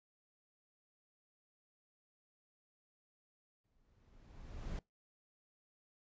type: noise with exponential growth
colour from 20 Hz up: brown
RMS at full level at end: -40 dBFS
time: 3.64-4.79 s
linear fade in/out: 1 ms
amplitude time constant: 250 ms
effects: noise-tail reverb RT60 0.2 s tail -24 dB re dry + resampled to 16000 Hz